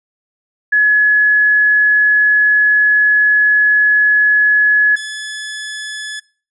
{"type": "tone pair in turn", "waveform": ["sine", "sawtooth"], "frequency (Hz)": [1696, 1715.7], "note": ["G#6", "A6"], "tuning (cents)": [36, -44], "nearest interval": "unison", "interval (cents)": 20, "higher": "second", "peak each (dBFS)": [-8, -19], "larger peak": "first", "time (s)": [[0.72, 4.96], [4.96, 6.2]], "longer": "first", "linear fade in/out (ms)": 10, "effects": ["noise-tail reverb RT60 0.4 s tail -21 dB re dry", "resampled to 24000 Hz"]}